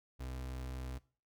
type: tone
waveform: 35% pulse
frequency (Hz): 64.1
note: C2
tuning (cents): -35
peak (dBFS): -39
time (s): 0.19-0.99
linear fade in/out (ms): 20
effects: noise-tail reverb RT60 0.4 s tail -20 dB re dry